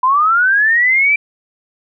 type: linear sweep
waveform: sine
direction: up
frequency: 994 to 2355 Hz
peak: -9 dBFS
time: 0.03-1.16 s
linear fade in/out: 5 ms
effects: none